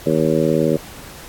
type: harmonic tone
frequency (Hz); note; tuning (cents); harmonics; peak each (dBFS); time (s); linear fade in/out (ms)
79; D#2; +27; 2 / 3 / 4 / 5 / 6 / 7; -21 / -21 / -21 / -21 / -21 / -21; 0.06-0.77; 5
effects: pink hiss -38 dBFS RMS until 1.28 s + AAC 64 kbps